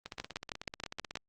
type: two click trains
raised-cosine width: 0.2 ms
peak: -23 / -18 dBFS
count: 19 / 7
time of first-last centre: 0.06-1.171 / 0.2-1.155 s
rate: 16.2 / 6.28 Hz
effects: Opus 24 kbps